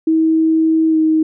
sine tone with pitch glide, 320.6 to 315.5 Hz, E4 to D#4, -48 to +24 cents, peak -10 dBFS, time 0.07-1.23 s, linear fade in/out 5 ms, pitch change -28 cents, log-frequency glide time 0.89-0.97 s, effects none

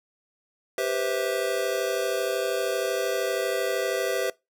square chord, C major seventh, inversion second, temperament just, 392.4 / 490.5 / 523.3 / 654.1 Hz, G4 / B4 / C5 / E5, +2 / -12 / 0 / -14 cents, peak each -31 dBFS, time 0.78-4.3 s, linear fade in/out 2 ms, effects noise-tail reverb RT60 0.2 s tail -21 dB re dry

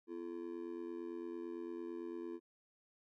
triangle tone with amplitude modulation, 339.9 Hz, F4, 47 cents flat, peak -36 dBFS, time 0.07-2.4 s, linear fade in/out 50 ms, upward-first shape sine, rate 88.9 Hz, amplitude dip 95%, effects none

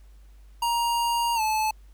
square tone with pitch glide, 940 to 867 Hz, A#5 to A5, +14 to -26 cents, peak -23 dBFS, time 0.62-1.71 s, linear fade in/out 5 ms, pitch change -140 cents, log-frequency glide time 1.35-1.41 s, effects added 50 Hz sine -47 dBFS peak until 1.93 s + pink hiss -65 dBFS RMS until 1.93 s

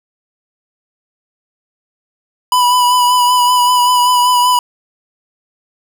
square tone with vibrato, 987.8 Hz, B5, in tune, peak -9 dBFS, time 2.52-4.59 s, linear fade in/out 2 ms, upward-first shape sine, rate 5.2 Hz, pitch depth 24 cents each way, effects none

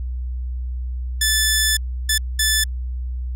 10% pulse tone bursts at uneven times, 1746 Hz, A6, 14 cents flat, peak -7 dBFS, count 3, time 1.21-1.77 / 2.09-2.18 / 2.39-2.64 s, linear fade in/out 5 ms, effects added 62 Hz sine -23 dBFS peak until 3.35 s

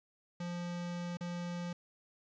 square tone with dropouts, 174.61 Hz, F3, in tune, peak -38 dBFS, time 0.4-1.73 s, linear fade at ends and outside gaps 5 ms, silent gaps 1.171-1.208 s, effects resampled to 16000 Hz + 11-bit

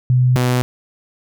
sine / sawtooth tone pair in turn, 126 / 124.84 Hz, B2 / B2, +35 / +19 cents, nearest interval unison, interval 16 cents, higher first, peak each -10 dBFS, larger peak neither, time 0.1-0.36 / 0.36-0.62 s, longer neither, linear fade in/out 0 ms, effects none

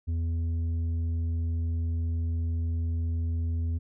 triangle tone with tanh clipping, 83 Hz, E2, 12 cents sharp, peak -27 dBFS, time 0.07-3.79 s, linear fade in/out 20 ms, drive 10 dB, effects none

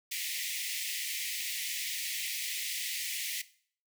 pink high-pass noise, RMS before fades -36 dBFS, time 0.11-3.42 s, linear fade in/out 10 ms, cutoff 1900 Hz, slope 96 dB/octave, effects noise-tail reverb RT60 0.5 s tail -17 dB re dry

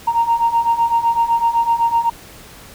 sine beating tone pair, 923 / 930.9 Hz, A#5 / A#5, -17 / -3 cents, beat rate 7.9 Hz, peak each -17 / -14 dBFS, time 0.07-2.1 s, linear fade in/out 10 ms, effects tanh soft clip ceiling -7 dBFS + pink hiss -40 dBFS RMS until 2.74 s

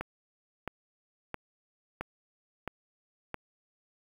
click train, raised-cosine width 0.5 ms, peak -19 dBFS, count 6, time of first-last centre 0.01-3.343 s, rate 1.5 Hz, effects 8-bit

